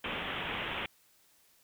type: low-pass noise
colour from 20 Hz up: white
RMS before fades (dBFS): -37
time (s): 0.04-0.86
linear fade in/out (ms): 2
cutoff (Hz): 3400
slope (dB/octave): 96
effects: white hiss -66 dBFS RMS until 1.63 s